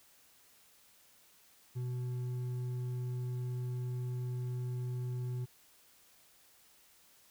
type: tone with hard clipping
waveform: triangle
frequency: 124.5 Hz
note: B2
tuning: 14 cents sharp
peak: -36 dBFS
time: 1.75-5.46 s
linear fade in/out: 20 ms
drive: 8 dB
effects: white hiss -64 dBFS RMS until 7.3 s